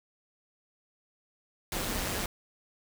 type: noise with amplitude modulation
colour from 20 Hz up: pink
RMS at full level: -30 dBFS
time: 1.72-2.26 s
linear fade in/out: 2 ms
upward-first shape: sine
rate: 193 Hz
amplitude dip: 60%
effects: none